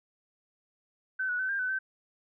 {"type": "tone with pitch steps", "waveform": "sine", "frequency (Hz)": [1527, 1468, 1524, 1597, 1507, 1544], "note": ["G6", "F#6", "G6", "G6", "F#6", "G6"], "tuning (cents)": [-46, -14, -49, 32, 31, -27], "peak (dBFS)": -28, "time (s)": [1.19, 1.79], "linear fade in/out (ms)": 10, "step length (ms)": 100, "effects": []}